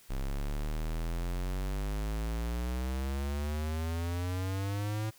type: exponential sweep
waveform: square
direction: up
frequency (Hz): 32.7 to 110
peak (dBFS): -32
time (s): 0.09-5.11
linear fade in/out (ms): 20
effects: white hiss -59 dBFS RMS until 5.18 s